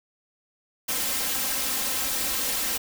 white noise with comb filter, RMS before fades -27 dBFS, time 0.88-2.78 s, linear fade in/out 10 ms, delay 3.8 ms, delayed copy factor +1, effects none

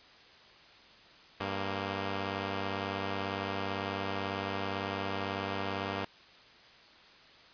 5% pulse tone pair together, 98 / 233.1 Hz, G2 / A#3, 0 / 0 cents, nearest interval octave + minor third, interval 1500 cents, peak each -23 / -27 dBFS, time 1.4-6.05 s, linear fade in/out 5 ms, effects white hiss -56 dBFS RMS until 7.53 s + resampled to 11025 Hz

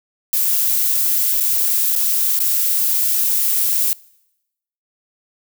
violet noise with dropouts, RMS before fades -17 dBFS, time 0.33-3.93 s, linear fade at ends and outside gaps 0 ms, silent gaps 1.4-1.407 / 1.953-1.96 / 2.391-2.403 s, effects noise-tail reverb RT60 0.9 s tail -24 dB re dry

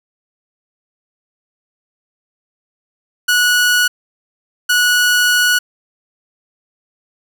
sawtooth tone bursts at uneven times, 1466 Hz, F#6, 16 cents flat, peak -7 dBFS, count 2, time 3.28-3.88 / 4.69-5.59 s, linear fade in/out 10 ms, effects none

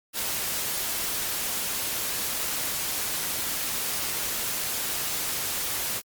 white noise, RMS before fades -29 dBFS, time 0.13-6.02 s, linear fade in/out 50 ms, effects Opus 48 kbps

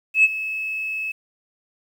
sine tone with ADSR envelope, 2592 Hz, E7, 30 cents flat, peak -8 dBFS, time 0.14-1.12 s, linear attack 100 ms, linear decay 33 ms, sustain -16 dB, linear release 8 ms, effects tanh soft clip ceiling -6 dBFS + 8-bit

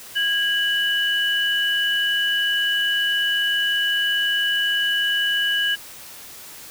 sine tone pair together, 1643.1 / 2960 Hz, G#6 / F#7, -19 / 0 cents, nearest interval minor seventh, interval 1019 cents, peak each -21 dBFS, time 0.15-5.76 s, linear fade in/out 20 ms, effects white hiss -40 dBFS RMS until 6.7 s

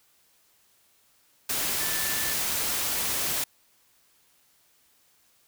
sine tone in noise, 1760 Hz, A6, in tune, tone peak -36 dBFS, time 1.8-2.34 s, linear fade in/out 5 ms, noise white, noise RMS -28 dBFS, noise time 1.49-3.44 s, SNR -11 dB, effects white hiss -64 dBFS RMS until 5.47 s

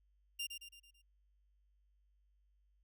sawtooth tone with echo, 2794 Hz, F7, in tune, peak -35 dBFS, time 0.39-0.47 s, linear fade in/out 10 ms, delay 110 ms, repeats 5, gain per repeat -6 dB, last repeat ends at 1.02 s, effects added 50 Hz sine -70 dBFS peak until 2.83 s

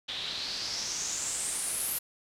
white noise with low-pass filter sweep, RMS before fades -34 dBFS, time 0.08-1.99 s, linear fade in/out 10 ms, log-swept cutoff 3400 to 12000 Hz, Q 5.4, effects none

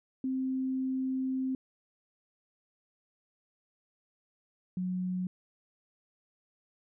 sine tone pair in turn, 261.6 / 182.9 Hz, C4 / F#3, 0 / -20 cents, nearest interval tritone, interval 620 cents, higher first, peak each -29 / -30 dBFS, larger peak first, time 0.24-1.55 / 4.77-5.27 s, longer first, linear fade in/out 2 ms, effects none

